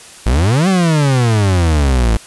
40% pulse exponential two-way sweep, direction up then down, 52.8 to 196 to 52.8 Hz, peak -9 dBFS, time 0.26-2.17 s, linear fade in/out 5 ms, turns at 0.68 s, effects white hiss -37 dBFS RMS until 2.26 s + resampled to 24000 Hz

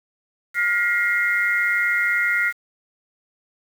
sine tone cluster, 1416 / 1917 / 2118 Hz, F6 / A#6 / C7, +23 / +48 / +21 cents, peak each -22 dBFS, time 0.54-2.53 s, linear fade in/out 50 ms, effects 7-bit

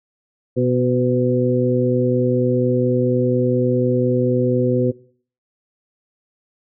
harmonic tone with a mistuned harmonic, 124.2 Hz, B2, 10 cents sharp, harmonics 1 / 2 / 3 / 4, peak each -20 / -20 / -20 / -20 dBFS, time 0.56-4.92 s, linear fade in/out 20 ms, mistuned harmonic 4, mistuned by +20 cents, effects noise-tail reverb RT60 0.5 s tail -21 dB re dry

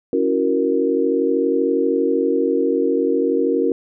sine chord, F# dominant seventh, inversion second, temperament equal, 277.2 / 329.6 / 370 / 466.2 Hz, C#4 / E4 / F#4 / A#4, 0 / 0 / 0 / 0 cents, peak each -21 / -23 / -21 / -19 dBFS, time 0.13-3.72 s, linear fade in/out 2 ms, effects none

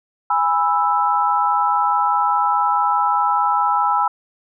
sine chord, E major, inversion first, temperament just, 824.1 / 988.9 / 1318.5 Hz, G#5 / B5 / E6, -14 / +2 / 0 cents, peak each -19 dBFS, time 0.3-4.08 s, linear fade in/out 5 ms, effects none

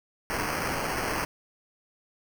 blue noise with sample-and-hold, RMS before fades -30 dBFS, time 0.3-1.25 s, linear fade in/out 0 ms, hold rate 3675 Hz, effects none

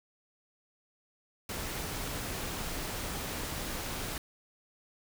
pink noise, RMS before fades -37 dBFS, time 1.49-4.18 s, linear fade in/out 2 ms, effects none

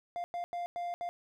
triangle tone bursts at uneven times, 698.5 Hz, F5, in tune, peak -32 dBFS, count 5, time 0.16-0.24 / 0.34-0.44 / 0.53-0.66 / 0.76-0.94 / 1.01-1.09 s, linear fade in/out 0 ms, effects none

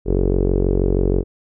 sawtooth tone with low-pass filter, 46.27 Hz, F#1, 1 cent sharp, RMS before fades -17 dBFS, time 0.05-1.24 s, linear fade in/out 50 ms, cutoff 410 Hz, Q 5.3, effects none

